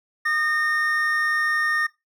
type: tone pair together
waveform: triangle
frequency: 1224 / 1834 Hz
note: D#6 / A#6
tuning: -29 / -29 cents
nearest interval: perfect fifth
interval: 700 cents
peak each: -25 / -19 dBFS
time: 0.25-1.87 s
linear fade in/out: 10 ms
effects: noise-tail reverb RT60 0.2 s tail -19 dB re dry